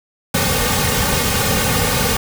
pink noise with comb filter, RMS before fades -17 dBFS, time 0.34-2.17 s, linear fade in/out 5 ms, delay 3 ms, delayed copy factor -0.9, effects none

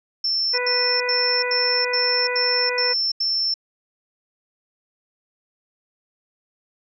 sine tone bursts, 5360 Hz, E8, 28 cents sharp, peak -19 dBFS, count 8, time 0.24-3.541 s, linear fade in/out 5 ms, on 340 ms, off 83 ms
harmonic tone, 493.9 Hz, B4, in tune, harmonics 1 / 2 / 3 / 4 / 5, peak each -25 / -30 / -31 / -27 / -30 dBFS, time 0.53-2.94 s, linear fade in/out 20 ms
effects none

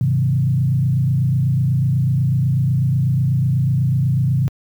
sine tone with frequency modulation, 130.81 Hz, C3, in tune, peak -13 dBFS, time 0.01-4.48 s, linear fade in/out 0 ms, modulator 28.1 Hz, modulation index 1, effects high-pass 80 Hz 12 dB/octave + 8-bit

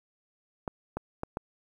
clicks, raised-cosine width 1 ms, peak -18 dBFS, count 4, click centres 0.678 / 0.97 / 1.234 / 1.371 s, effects 9-bit

